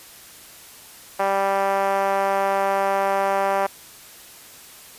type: tone with band-pass filter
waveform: 5% pulse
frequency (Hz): 196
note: G3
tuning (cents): 0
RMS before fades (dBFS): -21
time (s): 1.19-3.67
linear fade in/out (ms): 10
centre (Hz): 690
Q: 1.9
effects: white hiss -44 dBFS RMS until 4.98 s + resampled to 32000 Hz